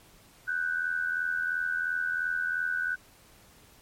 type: tone pair together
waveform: sine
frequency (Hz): 1485.1 / 1568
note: F#6 / G6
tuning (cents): +6 / 0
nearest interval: minor second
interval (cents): 94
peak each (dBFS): -28 / -33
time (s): 0.47-2.96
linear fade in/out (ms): 20
effects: pink hiss -57 dBFS RMS until 3.81 s + MP3 64 kbps